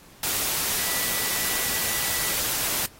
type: tone in noise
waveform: sine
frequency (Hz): 1963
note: B6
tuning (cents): -11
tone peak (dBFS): -36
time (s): 0.79-2.34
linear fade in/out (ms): 2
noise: white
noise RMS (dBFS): -26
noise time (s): 0.23-2.86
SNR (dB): -13
effects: pink hiss -51 dBFS RMS until 2.99 s + AAC 48 kbps